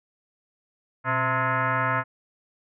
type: tone with frequency modulation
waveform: sine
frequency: 123.47 Hz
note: B2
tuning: in tune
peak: -21 dBFS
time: 1.04-2.04 s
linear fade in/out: 50 ms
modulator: 390 Hz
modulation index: 4.3
effects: none